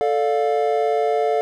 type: chord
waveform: triangle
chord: D minor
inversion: second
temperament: just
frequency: 440.5 / 587.3 / 704.8 Hz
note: A4 / D5 / F5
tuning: +2 / 0 / +16 cents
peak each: -18 / -22 / -19 dBFS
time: 0.01-1.41 s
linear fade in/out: 0 ms
effects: none